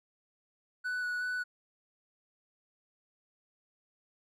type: tone with vibrato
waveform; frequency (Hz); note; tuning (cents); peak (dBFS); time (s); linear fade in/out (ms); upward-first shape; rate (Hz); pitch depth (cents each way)
triangle; 1480; F#6; 0; -30; 0.84-1.44; 20; square; 2.7; 11
effects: none